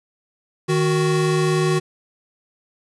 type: tone pair together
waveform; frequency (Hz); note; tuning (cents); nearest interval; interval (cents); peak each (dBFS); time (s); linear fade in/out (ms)
square; 155.56 / 370; D#3 / F#4; 0 / 0; octave + minor third; 1500; -20; 0.68-1.8; 20
effects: resampled to 24000 Hz + 8-bit